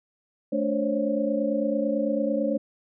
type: tone cluster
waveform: sine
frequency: 218.8 / 290.1 / 530 / 559 Hz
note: A3 / D4 / C5 / C#5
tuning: -9 / -21 / +22 / +14 cents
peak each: -28 dBFS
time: 0.52-2.58 s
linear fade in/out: 10 ms
effects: none